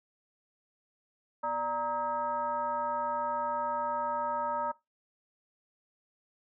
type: tone with frequency modulation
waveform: sine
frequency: 933 Hz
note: A#5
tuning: 1 cent sharp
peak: -29 dBFS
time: 1.43-4.72 s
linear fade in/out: 10 ms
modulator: 343 Hz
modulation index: 1
effects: noise-tail reverb RT60 0.2 s tail -20 dB re dry